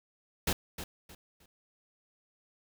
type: noise with echo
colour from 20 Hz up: pink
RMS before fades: -29 dBFS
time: 0.47-0.53 s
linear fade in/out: 5 ms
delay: 310 ms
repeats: 3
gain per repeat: -11 dB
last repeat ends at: 1.46 s
effects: none